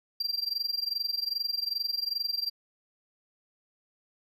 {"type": "tone with amplitude modulation", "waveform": "triangle", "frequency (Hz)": 4731, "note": "D8", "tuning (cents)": 12, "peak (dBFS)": -24, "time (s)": [0.2, 2.5], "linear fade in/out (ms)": 5, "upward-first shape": "sine", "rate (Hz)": 22.5, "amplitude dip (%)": 90, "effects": []}